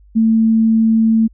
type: tone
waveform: sine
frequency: 223.4 Hz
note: A3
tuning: 27 cents sharp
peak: -9 dBFS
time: 0.15-1.28 s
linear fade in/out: 20 ms
effects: added 50 Hz sine -43 dBFS peak until 1.33 s